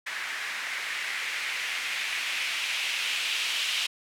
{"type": "noise with low-pass filter sweep", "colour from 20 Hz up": "violet", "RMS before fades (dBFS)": -31, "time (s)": [0.06, 3.87], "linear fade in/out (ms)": 10, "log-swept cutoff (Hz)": [1800, 2900], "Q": 2.4, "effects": []}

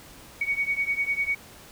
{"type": "beating tone pair", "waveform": "sine", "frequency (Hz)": [2236, 2246], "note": ["C#7", "C#7"], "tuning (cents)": [14, 22], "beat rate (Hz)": 10, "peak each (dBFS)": [-26, -28], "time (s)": [0.41, 1.35], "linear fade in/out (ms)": 5, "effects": ["pink hiss -48 dBFS RMS until 1.71 s"]}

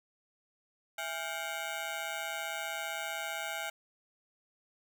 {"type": "ring-modulated tone", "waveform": "15% pulse", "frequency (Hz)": 740, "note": "F#5", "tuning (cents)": 0, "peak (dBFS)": -26, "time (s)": [0.98, 3.7], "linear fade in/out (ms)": 5, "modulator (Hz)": 77.7, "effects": []}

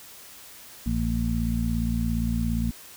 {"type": "harmonic tone", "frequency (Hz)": 57.3, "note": "A#1", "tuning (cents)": -29, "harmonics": [1, 2, 3, 4], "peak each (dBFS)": [-27, -30, -31, -27], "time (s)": [0.86, 2.71], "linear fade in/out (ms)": 5, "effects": ["white hiss -46 dBFS RMS until 2.96 s"]}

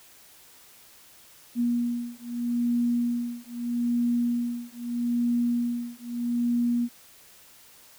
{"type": "beating tone pair", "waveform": "sine", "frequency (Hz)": [238.8, 239.59], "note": ["A#3", "A#3"], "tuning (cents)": [42, 48], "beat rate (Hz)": 0.79, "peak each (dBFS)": -27, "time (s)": [1.55, 6.89], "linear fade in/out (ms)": 50, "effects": ["white hiss -53 dBFS RMS until 7.98 s"]}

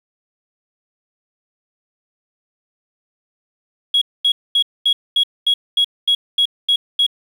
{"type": "tone bursts", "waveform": "sine", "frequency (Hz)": 3322, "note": "G#7", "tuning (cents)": 0, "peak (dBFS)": -10, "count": 11, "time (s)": [3.94, 7.065], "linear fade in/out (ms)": 5, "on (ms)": 75, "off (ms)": 230, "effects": ["tanh soft clip ceiling -8 dBFS", "7-bit"]}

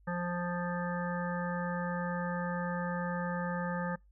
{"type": "harmonic tone", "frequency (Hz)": 175.8, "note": "F3", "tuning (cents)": 12, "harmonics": [1, 3, 5, 7, 9, 10], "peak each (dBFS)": [-34, -39, -41, -42, -44, -44], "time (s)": [0.07, 3.96], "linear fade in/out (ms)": 10, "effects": ["noise-tail reverb RT60 0.2 s tail -26 dB re dry", "added 50 Hz sine -59 dBFS peak until 4.11 s"]}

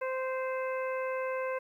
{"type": "harmonic tone", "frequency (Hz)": 520, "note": "C5", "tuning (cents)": -11, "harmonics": [1, 2, 3, 4, 5], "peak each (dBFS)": [-32, -38, -42, -44, -46], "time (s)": [0.01, 1.59], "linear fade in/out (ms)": 10, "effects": ["11-bit"]}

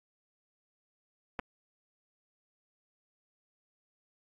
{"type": "clicks", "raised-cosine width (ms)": 0.5, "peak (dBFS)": [-19, -24], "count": 2, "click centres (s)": [1.392, 1.396], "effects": ["AAC 48 kbps"]}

